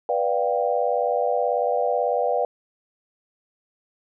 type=chord; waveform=sine; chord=G dominant seventh; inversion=first; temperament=just; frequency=490 / 588 / 705.6 / 784 Hz; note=B4 / D5 / F5 / G5; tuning=-14 / +2 / +18 / 0 cents; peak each=-24 / -25 / -25 / -27 dBFS; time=0.09-2.45 s; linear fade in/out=2 ms; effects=none